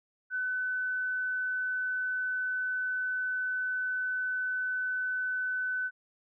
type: tone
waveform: sine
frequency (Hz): 1507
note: F#6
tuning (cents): +31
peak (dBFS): -29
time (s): 0.3-5.91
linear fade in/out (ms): 50
effects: none